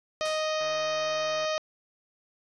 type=harmonic tone; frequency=622.3 Hz; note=D#5; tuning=in tune; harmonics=1 / 2 / 3 / 4 / 5 / 6 / 7 / 8 / 9 / 10; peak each=-28 / -34 / -39 / -39 / -40 / -41 / -43 / -44 / -43 / -47 dBFS; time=0.21-1.58 s; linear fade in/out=0 ms
type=noise with exponential decay; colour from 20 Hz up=white; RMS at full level=-38 dBFS; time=0.25-0.66 s; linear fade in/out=5 ms; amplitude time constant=88 ms
type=click train; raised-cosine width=0.5 ms; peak=-31 dBFS; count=127; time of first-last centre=0.61-1.45 s; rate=150 Hz
effects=resampled to 22050 Hz